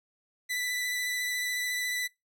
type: tone with vibrato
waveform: sawtooth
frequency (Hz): 1985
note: B6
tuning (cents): +8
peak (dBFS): -26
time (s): 0.49-2.08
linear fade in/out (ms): 20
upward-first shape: sine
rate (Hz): 14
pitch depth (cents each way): 16
effects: noise-tail reverb RT60 0.2 s tail -23 dB re dry